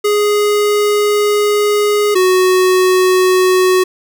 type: tone pair in turn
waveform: square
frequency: 415.3 / 370 Hz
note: G#4 / F#4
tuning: 0 / 0 cents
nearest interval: major second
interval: 200 cents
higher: first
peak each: -11 / -9 dBFS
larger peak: second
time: 0.04-2.15 / 2.15-3.84 s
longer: first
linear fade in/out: 10 ms
effects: none